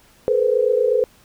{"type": "tone cluster", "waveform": "sine", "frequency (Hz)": [429.2, 483.9, 512], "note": ["A4", "B4", "C5"], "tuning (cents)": [-43, -35, -38], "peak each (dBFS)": -19, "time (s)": [0.28, 1.04], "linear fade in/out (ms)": 0, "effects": ["pink hiss -53 dBFS RMS until 1.24 s"]}